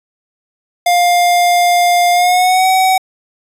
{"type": "tone with pitch glide", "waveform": "square", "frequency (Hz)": [704, 754.5], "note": ["F5", "F#5"], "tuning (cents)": [14, 34], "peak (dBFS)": -9, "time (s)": [0.86, 2.98], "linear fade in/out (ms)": 5, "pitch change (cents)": 120, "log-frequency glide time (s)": [2.12, 2.67], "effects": ["resampled to 32000 Hz"]}